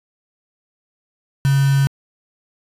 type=tone with quantisation; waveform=sine; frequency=137.8 Hz; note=C#3; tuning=10 cents flat; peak=-12 dBFS; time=1.45-1.87 s; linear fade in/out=0 ms; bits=4; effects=resampled to 32000 Hz